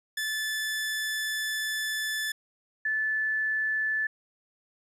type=tone pair in turn; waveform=sawtooth / sine; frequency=1743 / 1743 Hz; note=A6 / A6; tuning=-17 / -17 cents; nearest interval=unison; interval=0 cents; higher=neither; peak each=-25 dBFS; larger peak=neither; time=0.17-2.32 / 2.85-4.07 s; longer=first; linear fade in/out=5 ms; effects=resampled to 32000 Hz + 11-bit